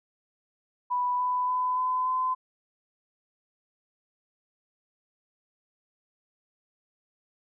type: tone with pitch steps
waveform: sine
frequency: 987.8 / 996.4 / 1005.1 / 1013.8 / 1022.6 Hz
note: B5 / B5 / B5 / B5 / C6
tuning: 0 / +15 / +30 / +45 / -40 cents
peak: -24 dBFS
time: 0.9-2.35 s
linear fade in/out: 20 ms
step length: 290 ms
effects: none